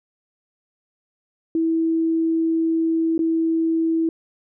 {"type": "tone with dropouts", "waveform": "sine", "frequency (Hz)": 326.3, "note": "E4", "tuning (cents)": -18, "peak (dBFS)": -17, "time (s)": [1.55, 4.09], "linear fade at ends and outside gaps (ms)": 2, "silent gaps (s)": [3.179, 3.191], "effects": []}